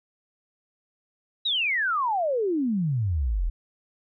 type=exponential sweep; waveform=sine; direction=down; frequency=3951 to 36.95 Hz; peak=-22 dBFS; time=1.45-3.5 s; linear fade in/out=10 ms; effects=none